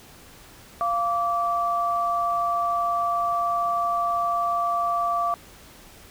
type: tone pair together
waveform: sine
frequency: 693 / 1160.4 Hz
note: F5 / D6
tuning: -14 / -21 cents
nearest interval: major sixth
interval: 893 cents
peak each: -25 / -23 dBFS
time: 0.81-5.34 s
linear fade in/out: 0 ms
effects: pink hiss -48 dBFS RMS until 6.1 s

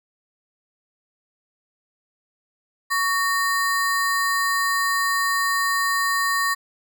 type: ring-modulated tone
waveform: square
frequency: 1480 Hz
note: F#6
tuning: in tune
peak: -17 dBFS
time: 2.9-6.55 s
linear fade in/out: 20 ms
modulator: 360 Hz
effects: none

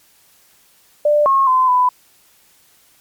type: tone with pitch steps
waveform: sine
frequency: 593 / 1084 / 1027 / 998 Hz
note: D5 / C#6 / C6 / B5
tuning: +17 / -39 / -33 / +18 cents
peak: -10 dBFS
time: 1.05-1.89 s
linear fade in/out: 5 ms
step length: 210 ms
effects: white hiss -53 dBFS RMS until 3 s + MP3 96 kbps

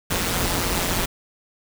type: noise with amplitude modulation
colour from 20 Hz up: pink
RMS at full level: -20 dBFS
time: 0.1-1.06 s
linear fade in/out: 10 ms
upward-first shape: sine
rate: 177 Hz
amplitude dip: 70%
effects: none

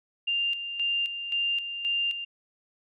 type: tone with tremolo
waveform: sine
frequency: 2794 Hz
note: F7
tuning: in tune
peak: -24 dBFS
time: 0.27-2.25 s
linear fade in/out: 10 ms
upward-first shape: square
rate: 1.9 Hz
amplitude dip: 60%
effects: none

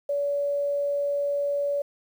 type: tone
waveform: sine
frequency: 570 Hz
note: C#5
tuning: 48 cents sharp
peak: -23 dBFS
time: 0.09-1.82 s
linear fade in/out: 5 ms
effects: 9-bit

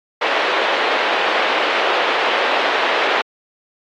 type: band-pass noise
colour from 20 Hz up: pink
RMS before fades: -18 dBFS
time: 0.21-3.22 s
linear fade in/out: 10 ms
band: 440 to 3300 Hz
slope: 24 dB/octave
effects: AAC 48 kbps

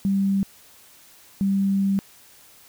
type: tone pair in turn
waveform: sine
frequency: 196 / 196 Hz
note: G3 / G3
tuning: 0 / 0 cents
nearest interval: unison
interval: 0 cents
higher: neither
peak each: -18 dBFS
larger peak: neither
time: 0.05-0.43 / 1.41-1.99 s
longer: second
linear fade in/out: 0 ms
effects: white hiss -51 dBFS RMS until 2.68 s

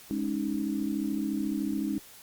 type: chord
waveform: sine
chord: Ab suspended fourth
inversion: none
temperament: equal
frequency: 207.7 / 277.2 / 311.1 Hz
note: Ab3 / Db4 / Eb4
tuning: 0 / 0 / 0 cents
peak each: -32 dBFS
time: 0.11-1.98 s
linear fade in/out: 0 ms
effects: white hiss -51 dBFS RMS until 2.22 s + Opus 48 kbps

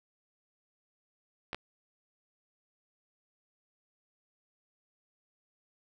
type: clicks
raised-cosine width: 0.3 ms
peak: -20 dBFS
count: 2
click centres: 1.531 / 1.546 s
effects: none

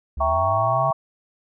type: linear sweep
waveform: triangle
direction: up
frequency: 65.5 to 141.9 Hz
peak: -24 dBFS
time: 0.17-0.91 s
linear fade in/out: 5 ms
type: chord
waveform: sine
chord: E diminished seventh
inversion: none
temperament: equal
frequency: 659.3 / 784 / 932.3 / 1108.7 Hz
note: E5 / G5 / Bb5 / Db6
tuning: 0 / 0 / 0 / 0 cents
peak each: -22 / -25 / -27 / -22 dBFS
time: 0.2-0.93 s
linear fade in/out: 10 ms
effects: none

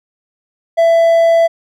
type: tone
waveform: triangle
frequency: 666 Hz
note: E5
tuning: 18 cents sharp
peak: -5 dBFS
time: 0.77-1.48 s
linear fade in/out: 20 ms
effects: none

